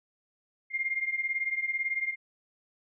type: beating tone pair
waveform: sine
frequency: 2112 / 2130 Hz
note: C7 / C7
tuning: +16 / +30 cents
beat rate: 18 Hz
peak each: -30 / -33 dBFS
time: 0.7-2.16 s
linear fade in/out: 50 ms
effects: none